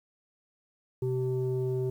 sine tone pair together, 128.1 / 383.9 Hz, C3 / G4, -36 / -36 cents, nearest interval octave + perfect fifth, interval 1900 cents, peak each -28 dBFS, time 1.02-1.9 s, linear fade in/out 5 ms, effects tanh soft clip ceiling -23 dBFS + 10-bit

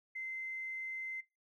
triangle tone with tanh clipping, 2071 Hz, C7, 18 cents flat, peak -39 dBFS, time 0.15-1.21 s, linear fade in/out 10 ms, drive 3 dB, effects noise-tail reverb RT60 0.2 s tail -19 dB re dry

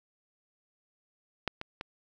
clicks, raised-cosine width 0.3 ms, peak -13 / -21 / -21 dBFS, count 3, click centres 1.477 / 1.614 / 1.811 s, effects none

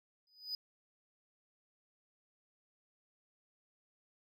triangle tone with exponential growth, 4978 Hz, D#8, in tune, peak -33 dBFS, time 0.27-0.55 s, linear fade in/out 2 ms, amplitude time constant 59 ms, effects none

